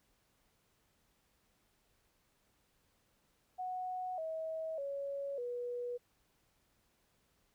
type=tone with pitch steps; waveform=sine; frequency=737 / 641.6 / 558.5 / 486.2 Hz; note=F#5 / E5 / C#5 / B4; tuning=-7 / -47 / +13 / -27 cents; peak=-37 dBFS; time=3.58-5.98 s; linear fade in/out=20 ms; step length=600 ms; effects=pink hiss -75 dBFS RMS until 7.54 s